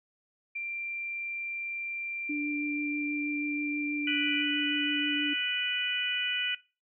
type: tone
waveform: sine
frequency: 2366 Hz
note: D7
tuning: 12 cents sharp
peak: -32 dBFS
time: 0.55-4.43 s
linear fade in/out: 10 ms
type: tone with vibrato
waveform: sine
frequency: 293.7 Hz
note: D4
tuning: in tune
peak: -30 dBFS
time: 2.29-5.34 s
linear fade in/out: 10 ms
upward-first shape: sine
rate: 6.2 Hz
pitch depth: 10 cents each way
type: harmonic tone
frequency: 493.9 Hz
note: B4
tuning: in tune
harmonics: 3 / 4 / 5 / 6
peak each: -36 / -38 / -31 / -31 dBFS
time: 4.07-6.55 s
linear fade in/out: 5 ms
effects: noise-tail reverb RT60 0.3 s tail -20 dB re dry